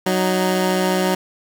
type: tone pair together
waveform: 15% pulse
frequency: 185.73 / 311.1 Hz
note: F#3 / D#4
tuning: +7 / 0 cents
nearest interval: major sixth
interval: 893 cents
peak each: -11 / -17 dBFS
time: 0.06-1.15 s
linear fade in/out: 5 ms
effects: none